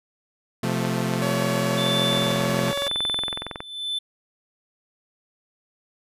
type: chord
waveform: sawtooth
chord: F major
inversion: second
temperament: equal with one note detuned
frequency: 129.24 / 174.61 / 220 Hz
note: C3 / F3 / A3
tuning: -21 / 0 / 0 cents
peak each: -23 dBFS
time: 0.63-2.72 s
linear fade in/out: 5 ms
type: tone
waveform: sawtooth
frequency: 564 Hz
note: C#5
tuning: 30 cents sharp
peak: -22 dBFS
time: 1.22-2.88 s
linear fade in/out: 0 ms
type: tone with tremolo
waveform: triangle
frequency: 3520 Hz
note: A7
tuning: in tune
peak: -21 dBFS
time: 1.77-3.99 s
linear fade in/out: 10 ms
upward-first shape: sine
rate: 0.97 Hz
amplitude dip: 90%
type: click train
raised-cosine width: 0.5 ms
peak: -15 dBFS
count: 33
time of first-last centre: 2.13-3.605 s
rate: 21.7 Hz
effects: resampled to 32000 Hz